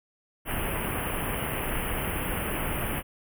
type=band-stop noise; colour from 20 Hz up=pink; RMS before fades=-30 dBFS; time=0.45-3.03 s; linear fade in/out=50 ms; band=3100 to 9400 Hz; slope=96 dB/octave; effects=none